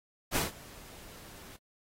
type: noise with ADSR envelope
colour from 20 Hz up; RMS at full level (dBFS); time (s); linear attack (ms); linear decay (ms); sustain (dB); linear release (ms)
pink; -28; 0.31-1.57; 51; 150; -23; 14
effects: AAC 48 kbps